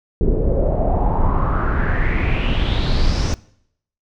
brown noise with low-pass filter sweep, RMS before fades -17 dBFS, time 0.21-3.34 s, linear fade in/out 0 ms, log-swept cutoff 390 to 6000 Hz, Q 5.1, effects noise-tail reverb RT60 0.7 s tail -21 dB re dry

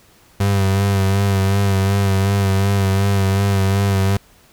35% pulse tone with vibrato, 98 Hz, G2, in tune, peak -12 dBFS, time 0.4-4.17 s, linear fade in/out 5 ms, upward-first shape sine, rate 2.7 Hz, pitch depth 34 cents each way, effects pink hiss -51 dBFS RMS until 4.52 s

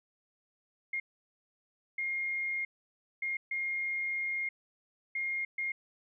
sine tone bursts at uneven times, 2132 Hz, C7, 32 cents sharp, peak -31 dBFS, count 6, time 0.93-1 / 1.98-2.65 / 3.22-3.37 / 3.51-4.49 / 5.15-5.45 / 5.58-5.72 s, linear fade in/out 5 ms, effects none

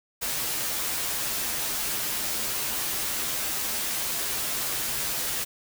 white noise with comb filter, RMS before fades -29 dBFS, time 0.21-5.45 s, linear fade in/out 20 ms, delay 11 ms, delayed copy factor -0.65, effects none

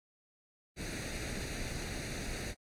pink noise with comb filter, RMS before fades -39 dBFS, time 0.76-2.55 s, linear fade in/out 50 ms, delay 0.47 ms, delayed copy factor +0.7, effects low-pass 9000 Hz 12 dB/octave + AAC 64 kbps

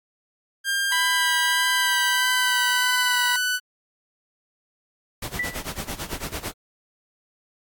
sawtooth tone with pitch glide, 1600 to 1492.9 Hz, G6 to F#6, +35 to +15 cents, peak -18 dBFS, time 0.64-3.6 s, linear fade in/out 50 ms, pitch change -120 cents, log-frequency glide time 1.57-3.13 s
15% pulse tone with vibrato, 987.8 Hz, B5, in tune, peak -16 dBFS, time 0.92-3.36 s, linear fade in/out 2 ms, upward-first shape sine, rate 1.6 Hz, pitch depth 17 cents each way
pink noise with tremolo, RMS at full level -29 dBFS, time 5.22-6.52 s, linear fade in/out 5 ms, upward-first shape sine, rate 9 Hz, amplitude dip 85%
sine tone with exponential decay, 1970 Hz, B6, 5 cents flat, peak -20 dBFS, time 5.39-5.67 s, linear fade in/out 5 ms, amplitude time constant 60 ms
effects AAC 64 kbps

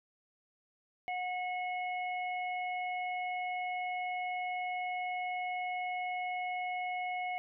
harmonic tone, 728 Hz, F#5, 28 cents flat, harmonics 1 / 3 / 4, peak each -35 / -39 / -52 dBFS, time 1.08-7.38 s, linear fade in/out 0 ms, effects none

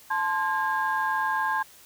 sine tone cluster, 872 / 1045 / 1622 Hz, A5 / C6 / G#6, -16 / -2 / -41 cents, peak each -27 dBFS, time 0.1-1.63 s, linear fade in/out 10 ms, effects tanh soft clip ceiling -16 dBFS + white hiss -52 dBFS RMS until 1.85 s

